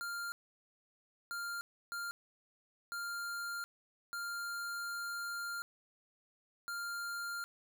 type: tone bursts at uneven times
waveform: square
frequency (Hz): 1397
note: F6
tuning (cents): 0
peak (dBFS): -39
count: 6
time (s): 0.01-0.32 / 1.31-1.61 / 1.92-2.11 / 2.92-3.64 / 4.13-5.62 / 6.68-7.44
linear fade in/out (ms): 0
effects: none